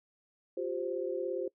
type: chord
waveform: sine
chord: F suspended second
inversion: none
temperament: equal with one note detuned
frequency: 354.5 / 392 / 523.3 Hz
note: F4 / G4 / C5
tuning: +26 / 0 / 0 cents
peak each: -36 / -37 / -36 dBFS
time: 0.57-1.48 s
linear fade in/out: 5 ms
effects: noise-tail reverb RT60 0.1 s tail -22 dB re dry